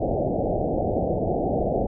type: low-pass noise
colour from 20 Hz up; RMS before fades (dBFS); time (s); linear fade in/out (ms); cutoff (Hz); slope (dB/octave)
white; -24; 0-1.87; 10; 760; 96
effects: none